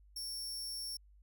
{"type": "tone", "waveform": "sawtooth", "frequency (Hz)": 5460, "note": "F8", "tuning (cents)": -40, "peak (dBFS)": -37, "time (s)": [0.16, 0.97], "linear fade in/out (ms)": 5, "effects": ["added 50 Hz sine -59 dBFS peak until 1.22 s"]}